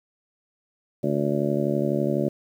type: harmonic tone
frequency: 72 Hz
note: D2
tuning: 34 cents flat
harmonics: 2 / 3 / 4 / 5 / 6 / 7 / 8 / 9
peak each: -28 / -27 / -29 / -27 / -37 / -35 / -28 / -37 dBFS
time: 1.03-2.29 s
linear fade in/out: 10 ms
effects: 9-bit

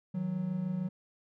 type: tone pair together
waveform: triangle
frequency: 158.54 / 185 Hz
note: D#3 / F#3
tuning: +33 / 0 cents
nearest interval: minor third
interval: 267 cents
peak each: -35 / -30 dBFS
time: 0.14-0.89 s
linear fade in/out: 10 ms
effects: none

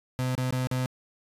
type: tone with dropouts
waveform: 35% pulse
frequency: 127.8 Hz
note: C3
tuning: 40 cents flat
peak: -24 dBFS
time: 0.19-0.86 s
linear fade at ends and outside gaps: 0 ms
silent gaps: 0.352-0.379 / 0.507-0.525 / 0.671-0.713 s
effects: resampled to 32000 Hz

